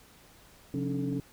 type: tone cluster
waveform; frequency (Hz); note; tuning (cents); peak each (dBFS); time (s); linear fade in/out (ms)
sine; 135 / 178.9 / 276.7 / 300 / 437; C#3 / F3 / C#4 / D4 / A4; -45 / +42 / -3 / +37 / -12; -34 / -36 / -31 / -40 / -40; 0.74-1.2; 2
effects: tanh soft clip ceiling -20 dBFS + pink hiss -57 dBFS RMS until 1.32 s